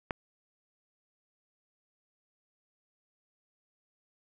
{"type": "click", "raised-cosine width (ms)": 0.5, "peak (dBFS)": -16, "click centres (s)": 0.108, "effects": []}